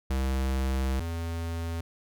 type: tone pair in turn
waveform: square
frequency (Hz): 66 / 83.35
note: C2 / E2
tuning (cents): +16 / +20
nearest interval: major third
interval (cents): 404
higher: second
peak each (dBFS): -26 / -31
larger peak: first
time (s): 0.1-1 / 1-1.81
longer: first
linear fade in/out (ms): 5
effects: none